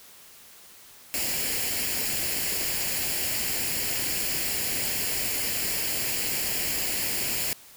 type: noise with comb filter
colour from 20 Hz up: white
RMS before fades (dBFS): -28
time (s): 1.14-7.53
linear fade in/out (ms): 0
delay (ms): 0.41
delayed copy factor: +0.6
effects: white hiss -50 dBFS RMS until 7.76 s